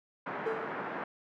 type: band-pass noise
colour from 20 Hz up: white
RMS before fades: -38 dBFS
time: 0.26-1.04 s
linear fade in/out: 5 ms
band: 160 to 1600 Hz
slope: 24 dB/octave
type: tone with exponential decay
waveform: triangle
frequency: 445.9 Hz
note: A4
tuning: 23 cents sharp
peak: -26 dBFS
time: 0.46-0.92 s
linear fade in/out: 5 ms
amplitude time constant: 100 ms
effects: none